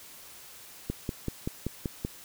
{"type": "click train", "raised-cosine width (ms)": 3, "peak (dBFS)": -17, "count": 7, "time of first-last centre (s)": [0.9, 2.049], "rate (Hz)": 5.22, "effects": ["white hiss -49 dBFS RMS until 2.24 s"]}